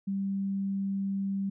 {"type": "tone", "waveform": "sine", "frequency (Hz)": 196, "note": "G3", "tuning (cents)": 0, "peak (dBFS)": -28, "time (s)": [0.07, 1.5], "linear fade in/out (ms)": 10, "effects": []}